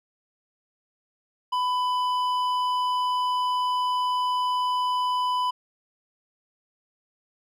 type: tone with hard clipping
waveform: sine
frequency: 998 Hz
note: B5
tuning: 18 cents sharp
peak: -24 dBFS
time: 1.52-5.51 s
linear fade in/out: 10 ms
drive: 8 dB
effects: none